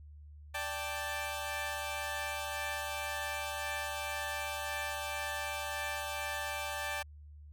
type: chord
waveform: 15% pulse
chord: D suspended fourth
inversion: none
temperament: equal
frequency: 587.3 / 784 / 880 Hz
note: D5 / G5 / A5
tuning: 0 / 0 / 0 cents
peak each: -34 dBFS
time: 0.54-7.03 s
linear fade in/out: 10 ms
effects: added 74 Hz sine -49 dBFS peak until 7.52 s